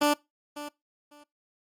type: tone with echo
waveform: 15% pulse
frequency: 293.7 Hz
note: D4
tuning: in tune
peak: -14 dBFS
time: 0.01-0.14 s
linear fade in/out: 10 ms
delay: 550 ms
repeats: 2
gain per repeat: -15 dB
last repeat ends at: 1.24 s
effects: noise-tail reverb RT60 0.2 s tail -22 dB re dry + MP3 64 kbps